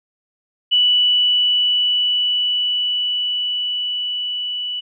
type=tone with level ramp; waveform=sine; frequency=2960 Hz; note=F#7; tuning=in tune; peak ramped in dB=-11 to -22 dBFS; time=0.71-4.81 s; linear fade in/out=20 ms; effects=none